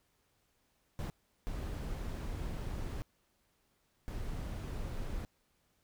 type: noise bursts at uneven times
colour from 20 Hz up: brown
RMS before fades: -39 dBFS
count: 3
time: 0.99-1.1 / 1.47-3.02 / 4.08-5.25 s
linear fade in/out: 0 ms
effects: pink hiss -75 dBFS RMS until 5.83 s